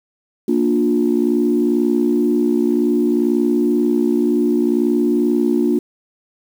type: chord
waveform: sine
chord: Bb major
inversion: none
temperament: equal with one note detuned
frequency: 233.1 / 293.7 / 355.7 Hz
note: Bb3 / D4 / F4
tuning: 0 / 0 / +32 cents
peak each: -17 dBFS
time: 0.48-5.79 s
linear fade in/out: 5 ms
effects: tanh soft clip ceiling -5 dBFS + 7-bit